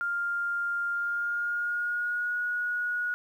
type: tone with pitch glide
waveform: sine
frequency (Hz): 1400 to 1453.6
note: F6 to F#6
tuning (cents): +4 to -31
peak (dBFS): -27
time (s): 0.01-3.14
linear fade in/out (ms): 0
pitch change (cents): +65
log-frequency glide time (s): 0.94-2.37
effects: 10-bit